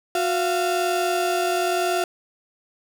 35% pulse tone pair together, 363.4 / 686 Hz, F#4 / F5, -31 / -31 cents, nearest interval major seventh, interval 1100 cents, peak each -22 / -21 dBFS, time 0.15-2.04 s, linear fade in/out 2 ms, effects none

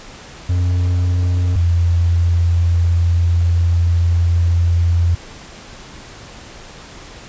triangle / sine tone pair in turn, 89.4 / 85.75 Hz, F2 / F2, +41 / -31 cents, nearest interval minor second, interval 72 cents, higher first, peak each -11 dBFS, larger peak neither, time 0.49-1.56 / 1.56-5.15 s, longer second, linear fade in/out 5 ms, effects pink hiss -37 dBFS RMS until 7.28 s + resampled to 16000 Hz

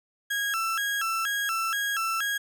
35% pulse tone with vibrato, 1480 Hz, F#6, in tune, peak -24 dBFS, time 0.3-2.38 s, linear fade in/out 10 ms, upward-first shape square, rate 2.1 Hz, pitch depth 180 cents each way, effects none

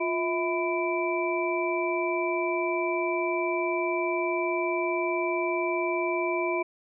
sine tone cluster, 351.7 / 650 / 1000 / 2333 Hz, F4 / E5 / B5 / D7, +12 / -24 / +21 / -12 cents, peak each -28 / -31 / -32 / -32 dBFS, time 0-6.63 s, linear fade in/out 10 ms, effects none

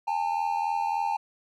triangle tone pair together, 814.5 / 898 Hz, G#5 / A5, -34 / +35 cents, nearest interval major second, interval 169 cents, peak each -26 dBFS, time 0.07-1.17 s, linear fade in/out 10 ms, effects none

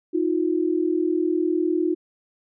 sine tone pair together, 316.5 / 356.4 Hz, D#4 / F4, +30 / +35 cents, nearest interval major second, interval 205 cents, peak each -22 dBFS, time 0.13-1.95 s, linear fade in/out 20 ms, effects none

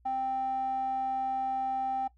square tone with band-pass filter, 261.6 Hz, C4, in tune, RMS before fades -31 dBFS, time 0.05-2.08 s, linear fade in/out 10 ms, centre 790 Hz, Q 7.9, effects noise-tail reverb RT60 0.1 s tail -17 dB re dry + added 60 Hz sine -60 dBFS peak until 2.17 s

